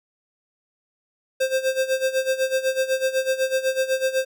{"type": "tone with tremolo", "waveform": "square", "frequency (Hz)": 525, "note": "C5", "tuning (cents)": 6, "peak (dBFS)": -18, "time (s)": [1.4, 4.25], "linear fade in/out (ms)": 10, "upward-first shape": "sine", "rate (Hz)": 8, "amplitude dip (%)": 80, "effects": []}